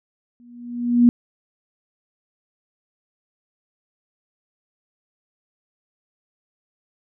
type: tone with exponential growth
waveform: sine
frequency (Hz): 240.6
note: B3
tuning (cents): -45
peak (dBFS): -7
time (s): 0.4-1.09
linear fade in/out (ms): 0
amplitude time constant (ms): 150
effects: none